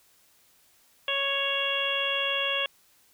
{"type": "harmonic tone", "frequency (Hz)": 554.4, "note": "C#5", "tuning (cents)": 0, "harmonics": [1, 2, 3, 4, 5, 6], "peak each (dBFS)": [-33, -35, -35, -37, -29, -30], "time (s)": [1.08, 2.66], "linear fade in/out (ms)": 2, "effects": ["white hiss -62 dBFS RMS until 3.13 s"]}